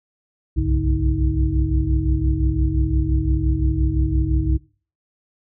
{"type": "tone cluster", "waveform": "sine", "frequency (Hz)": [61.4, 67.2, 99.2, 142.6, 317.3], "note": ["B1", "C2", "G2", "C#3", "D#4"], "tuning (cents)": [-9, 47, 21, 49, 34], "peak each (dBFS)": [-21, -21, -25, -25, -25], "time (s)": [0.56, 4.58], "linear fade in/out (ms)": 20, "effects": ["noise-tail reverb RT60 0.4 s tail -21 dB re dry"]}